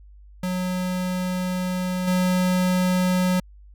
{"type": "tone with level steps", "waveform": "square", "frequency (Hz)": 182.7, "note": "F#3", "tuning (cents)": -22, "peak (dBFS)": [-24, -19], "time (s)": [0.43, 3.4], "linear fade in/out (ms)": 5, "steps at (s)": 2.07, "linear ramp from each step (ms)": 10, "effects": ["added 50 Hz sine -44 dBFS peak until 3.74 s"]}